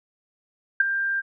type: tone with ADSR envelope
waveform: sine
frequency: 1589 Hz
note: G6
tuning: 23 cents sharp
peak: -11 dBFS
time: 0.8-1.22 s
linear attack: 5 ms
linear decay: 14 ms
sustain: -11 dB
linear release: 30 ms
effects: none